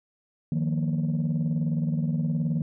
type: chord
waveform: sine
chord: Eb suspended second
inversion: none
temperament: equal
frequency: 155.56 / 174.61 / 233.1 Hz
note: Eb3 / F3 / Bb3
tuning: 0 / 0 / 0 cents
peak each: -24 / -28 / -28 dBFS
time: 0.52-2.62 s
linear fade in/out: 2 ms
effects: tanh soft clip ceiling -19 dBFS